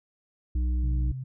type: harmonic tone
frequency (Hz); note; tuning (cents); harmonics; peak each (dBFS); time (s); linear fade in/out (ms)
61.3; B1; -12; 1 / 3 / 5; -23 / -42 / -41; 0.55-1.12; 5
type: tone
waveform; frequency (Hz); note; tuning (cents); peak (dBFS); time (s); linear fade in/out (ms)
sine; 130; C3; -11; -32; 0.83-1.24; 10
effects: none